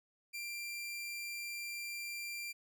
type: tone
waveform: sawtooth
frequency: 2371 Hz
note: D7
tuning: 16 cents sharp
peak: -37 dBFS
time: 0.33-2.53 s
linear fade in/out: 20 ms
effects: none